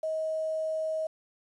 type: tone with quantisation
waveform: sine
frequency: 633 Hz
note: D#5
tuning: 30 cents sharp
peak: -28 dBFS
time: 0.03-1.07 s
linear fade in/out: 5 ms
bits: 9
effects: resampled to 24000 Hz